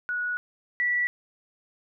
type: tone pair in turn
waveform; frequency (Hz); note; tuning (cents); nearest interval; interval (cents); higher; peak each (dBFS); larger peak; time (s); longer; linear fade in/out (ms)
sine; 1463 / 1952.9; F#6 / B6; -20 / -20; perfect fourth; 500; second; -26 / -22; second; 0.09-0.37 / 0.8-1.07; first; 0
effects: none